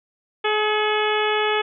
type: harmonic tone with a mistuned harmonic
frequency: 424.9 Hz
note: G#4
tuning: 40 cents sharp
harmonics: 1 / 2 / 3 / 4 / 5 / 6 / 7 / 8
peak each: -22 / -25 / -27 / -28 / -29 / -30 / -30 / -31 dBFS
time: 0.44-1.62 s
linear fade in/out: 10 ms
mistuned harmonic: 5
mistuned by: +41 cents
effects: none